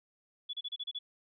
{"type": "tone bursts", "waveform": "sine", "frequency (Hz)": 3420, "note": "A7", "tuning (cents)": -50, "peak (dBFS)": -35, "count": 7, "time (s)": [0.49, 0.99], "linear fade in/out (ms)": 10, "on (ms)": 44, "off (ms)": 32, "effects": []}